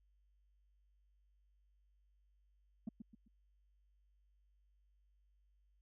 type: tone with echo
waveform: sine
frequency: 220.8 Hz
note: A3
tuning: 6 cents sharp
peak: -36 dBFS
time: 2.87-2.89 s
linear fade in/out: 5 ms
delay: 130 ms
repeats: 3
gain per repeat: -9 dB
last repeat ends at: 3.28 s
effects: tanh soft clip ceiling -38 dBFS + added 50 Hz sine -70 dBFS peak until 5.81 s